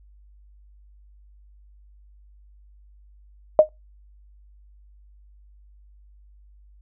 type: tone with exponential decay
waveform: sine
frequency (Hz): 617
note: D#5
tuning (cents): -15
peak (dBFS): -4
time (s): 3.59-3.69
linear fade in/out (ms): 1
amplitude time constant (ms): 20
effects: noise-tail reverb RT60 0.2 s tail -24 dB re dry + added 50 Hz sine -49 dBFS peak until 6.81 s